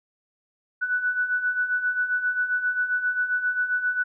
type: beating tone pair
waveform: sine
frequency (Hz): 1480 / 1487.5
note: F#6 / F#6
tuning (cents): 0 / +9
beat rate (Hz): 7.5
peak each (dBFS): -29 / -23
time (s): 0.81-4.04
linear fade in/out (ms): 20
effects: none